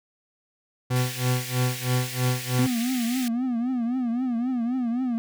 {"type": "tone with tremolo", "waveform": "40% pulse", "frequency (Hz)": 125.8, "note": "B2", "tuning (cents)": 32, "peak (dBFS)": -19, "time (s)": [0.9, 2.67], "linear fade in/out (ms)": 10, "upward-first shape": "sine", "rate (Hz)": 3.1, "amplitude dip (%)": 90}
{"type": "high-pass noise", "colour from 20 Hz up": "pink", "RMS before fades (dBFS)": -35, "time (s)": [0.96, 3.28], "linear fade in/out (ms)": 0, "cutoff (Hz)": 1700, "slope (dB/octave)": 48}
{"type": "tone with vibrato", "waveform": "triangle", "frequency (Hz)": 244.5, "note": "B3", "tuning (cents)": -17, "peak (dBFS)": -21, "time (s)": [2.59, 5.18], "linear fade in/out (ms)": 0, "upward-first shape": "triangle", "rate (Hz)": 3.8, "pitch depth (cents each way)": 140}
{"effects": []}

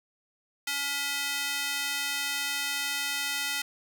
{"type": "tone with high-pass filter", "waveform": "square", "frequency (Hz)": 283, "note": "C#4", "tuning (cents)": 36, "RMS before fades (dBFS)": -31, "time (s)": [0.67, 3.62], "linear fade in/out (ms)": 5, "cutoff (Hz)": 2100, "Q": 0.99, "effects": []}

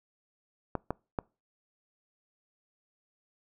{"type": "clicks", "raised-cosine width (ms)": 1, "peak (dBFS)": -16, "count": 3, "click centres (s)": [0.753, 0.906, 1.188], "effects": ["noise-tail reverb RT60 0.3 s tail -25 dB re dry"]}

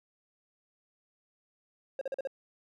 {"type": "tone bursts", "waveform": "triangle", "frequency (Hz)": 539, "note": "C#5", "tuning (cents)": -49, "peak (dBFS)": -29, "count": 5, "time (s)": [1.99, 2.273], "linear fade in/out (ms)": 2, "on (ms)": 23, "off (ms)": 42, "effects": []}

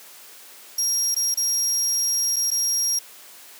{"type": "tone with dropouts", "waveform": "30% pulse", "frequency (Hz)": 5620, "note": "F8", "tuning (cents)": 10, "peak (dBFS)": -16, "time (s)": [0.78, 2.99], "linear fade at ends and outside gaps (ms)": 5, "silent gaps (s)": [[1.146, 1.163], [1.343, 1.372], [2.361, 2.364], [2.505, 2.514]], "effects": ["white hiss -45 dBFS RMS until 3.59 s", "high-pass 300 Hz 12 dB/octave"]}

